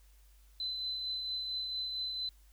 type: tone with tremolo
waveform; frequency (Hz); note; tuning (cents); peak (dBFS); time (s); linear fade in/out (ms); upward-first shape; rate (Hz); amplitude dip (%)
sine; 4033; B7; +36; -33; 0.6-2.29; 2; triangle; 4.4; 35
effects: added 50 Hz sine -58 dBFS peak until 2.52 s + white hiss -69 dBFS RMS until 2.52 s